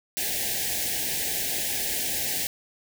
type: band-stop noise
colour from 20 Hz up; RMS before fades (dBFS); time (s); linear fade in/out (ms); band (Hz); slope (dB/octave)
white; -28; 0.17-2.47; 0; 860 to 1600; 96
effects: none

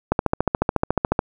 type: click train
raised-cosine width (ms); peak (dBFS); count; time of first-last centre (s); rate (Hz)
1; -3; 16; 0.12-1.191; 14
effects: none

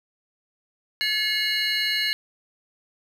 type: tone cluster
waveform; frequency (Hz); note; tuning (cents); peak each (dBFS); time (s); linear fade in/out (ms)
triangle; 1715 / 2166 / 2882 / 4069 / 4337; A6 / C#7 / F#7 / C8 / C#8; -45 / -41 / -46 / -49 / -39; -27; 1.01-2.13; 0
effects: none

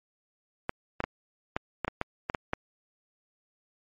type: clicks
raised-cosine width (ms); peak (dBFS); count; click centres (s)
0.5; -13; 10; 0.694 / 1.004 / 1.04 / 1.565 / 1.847 / 1.88 / 2.014 / 2.299 / 2.348 / 2.534
effects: MP3 48 kbps

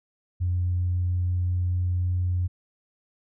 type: tone with pitch glide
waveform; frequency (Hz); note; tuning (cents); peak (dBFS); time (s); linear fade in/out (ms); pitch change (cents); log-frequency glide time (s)
sine; 89.2 to 89.82; F2 to F2; +37 to +49; -21; 0.4-2.48; 20; +12; 0.54-2.26
effects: tanh soft clip ceiling -17 dBFS

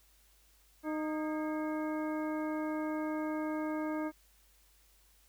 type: harmonic tone with a mistuned harmonic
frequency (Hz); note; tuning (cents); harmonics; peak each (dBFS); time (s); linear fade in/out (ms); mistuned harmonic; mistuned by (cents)
308.4; D#4; -15; 1 / 2 / 3 / 4 / 5 / 7; -34 / -40 / -44 / -46 / -48 / -51; 0.83-4.12; 50; 5; +81
effects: added 50 Hz sine -66 dBFS peak until 5.28 s + white hiss -67 dBFS RMS until 5.28 s

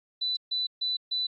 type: tone bursts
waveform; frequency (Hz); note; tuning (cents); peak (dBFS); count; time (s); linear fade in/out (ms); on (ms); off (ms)
sine; 3987; B7; +16; -26; 4; 0.21-1.27; 10; 160; 140
effects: AAC 48 kbps

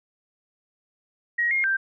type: tone with pitch steps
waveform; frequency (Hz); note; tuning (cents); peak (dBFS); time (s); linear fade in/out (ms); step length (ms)
sine; 1894 / 2134 / 1572; A#6 / C7 / G6; +27 / +34 / +4; -20; 1.38-1.77; 10; 130
effects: none

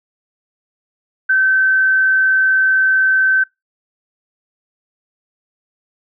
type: tone with frequency modulation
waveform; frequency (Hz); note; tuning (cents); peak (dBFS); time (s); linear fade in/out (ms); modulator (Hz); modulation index
sine; 1540; G6; -31; -10; 1.29-3.44; 10; 55.7; 0.21
effects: noise-tail reverb RT60 0.2 s tail -25 dB re dry

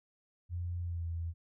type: tone with pitch glide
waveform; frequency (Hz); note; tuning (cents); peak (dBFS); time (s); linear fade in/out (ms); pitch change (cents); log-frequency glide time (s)
sine; 87.4 to 83.79; F2 to E2; +2 to +29; -34; 0.49-1.34; 50; -73; 0.81-1.06
effects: none

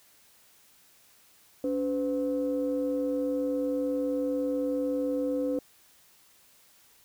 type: tone pair together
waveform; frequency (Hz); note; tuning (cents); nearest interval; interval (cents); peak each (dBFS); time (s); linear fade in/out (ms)
sine; 284 / 506; C#4 / B4; +42 / +42; minor seventh; 1000; -28; 1.64-5.59; 2
effects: tanh soft clip ceiling -20 dBFS + white hiss -60 dBFS RMS until 7.04 s

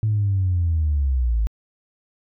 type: linear sweep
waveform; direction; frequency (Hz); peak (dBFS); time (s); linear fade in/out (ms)
sine; down; 110 to 51.91; -16; 0.03-1.47; 0
effects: tanh soft clip ceiling -13 dBFS

